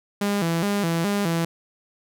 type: tone with vibrato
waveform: sawtooth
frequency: 183.9 Hz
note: F#3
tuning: 10 cents flat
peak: -17 dBFS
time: 0.21-1.45 s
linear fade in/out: 5 ms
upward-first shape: square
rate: 2.4 Hz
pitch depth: 170 cents each way
effects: none

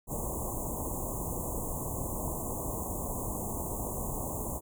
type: band-stop noise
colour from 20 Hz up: pink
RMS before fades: -35 dBFS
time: 0.07-4.61 s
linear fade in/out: 50 ms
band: 1100 to 6700 Hz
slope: 96 dB/octave
effects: none

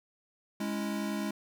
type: chord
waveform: square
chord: C# minor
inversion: second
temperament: equal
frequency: 207.7 / 277.2 / 329.6 Hz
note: G#3 / C#4 / E4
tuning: 0 / 0 / 0 cents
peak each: -34 / -40 / -39 dBFS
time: 0.6-1.31 s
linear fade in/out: 5 ms
effects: none

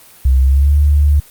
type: tone with pitch glide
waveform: sine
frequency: 65.41 to 73 Hz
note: C2 to D2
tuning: 0 to -10 cents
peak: -7 dBFS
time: 0.25-1.2 s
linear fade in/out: 5 ms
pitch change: +190 cents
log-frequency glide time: 0.41-0.74 s
effects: white hiss -42 dBFS RMS until 1.3 s + Opus 32 kbps

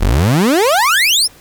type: exponential sweep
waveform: 30% pulse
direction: up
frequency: 37.9 to 5590 Hz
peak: -7 dBFS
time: 0-1.28 s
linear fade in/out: 20 ms
effects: pink hiss -43 dBFS RMS until 1.4 s

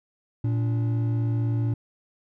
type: tone pair together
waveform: triangle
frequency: 115.08 / 289.4 Hz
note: A#2 / D4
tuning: -22 / -25 cents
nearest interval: octave + major third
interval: 1597 cents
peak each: -20 / -31 dBFS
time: 0.44-1.74 s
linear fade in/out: 5 ms
effects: none

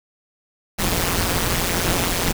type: noise with amplitude modulation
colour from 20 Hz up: pink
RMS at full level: -17 dBFS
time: 0.78-2.33 s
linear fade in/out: 20 ms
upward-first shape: sine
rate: 175 Hz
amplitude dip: 90%
effects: none

